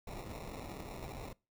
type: noise with sample-and-hold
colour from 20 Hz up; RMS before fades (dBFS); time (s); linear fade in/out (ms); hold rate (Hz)
pink; -45; 0.07-1.33; 5; 1575
effects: noise-tail reverb RT60 0.3 s tail -24 dB re dry